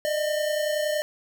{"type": "tone pair together", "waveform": "square", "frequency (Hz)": [602.4, 633], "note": ["D5", "D#5"], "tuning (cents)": [44, 30], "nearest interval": "minor second", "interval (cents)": 86, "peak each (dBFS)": [-25, -32], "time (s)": [0.05, 1.02], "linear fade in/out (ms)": 0, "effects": []}